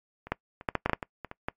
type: clicks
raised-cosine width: 0.5 ms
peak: -27 / -11 / -27 / -11 / -10 / -9 / -10 / -8 / -18 / -22 / -23 / -14 dBFS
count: 12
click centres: 0.27 / 0.32 / 0.611 / 0.688 / 0.753 / 0.86 / 0.896 / 0.933 / 1.028 / 1.247 / 1.314 / 1.485 s
effects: noise-tail reverb RT60 0.1 s tail -23 dB re dry + MP3 96 kbps